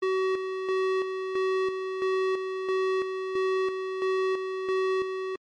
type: tone with tremolo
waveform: square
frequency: 377.7 Hz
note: F#4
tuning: 36 cents sharp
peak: -24 dBFS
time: 0.02-5.36 s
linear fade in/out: 10 ms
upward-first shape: square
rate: 1.5 Hz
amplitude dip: 50%
effects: low-pass 3000 Hz 12 dB/octave + MP3 48 kbps